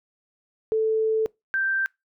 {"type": "tone pair in turn", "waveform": "sine", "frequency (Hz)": [440, 1568], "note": ["A4", "G6"], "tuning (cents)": [0, 0], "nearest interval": "octave + minor seventh", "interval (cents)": 2200, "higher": "second", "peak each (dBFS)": [-19, -21], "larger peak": "first", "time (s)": [[0.72, 1.26], [1.54, 1.86]], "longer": "first", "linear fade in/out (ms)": 0, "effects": ["noise-tail reverb RT60 0.2 s tail -24 dB re dry"]}